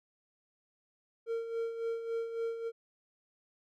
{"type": "tone with tremolo", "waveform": "triangle", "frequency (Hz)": 458.7, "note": "A#4", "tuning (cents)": -28, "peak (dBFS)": -29, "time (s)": [1.26, 2.72], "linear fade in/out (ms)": 50, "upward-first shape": "sine", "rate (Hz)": 3.6, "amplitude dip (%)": 60, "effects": []}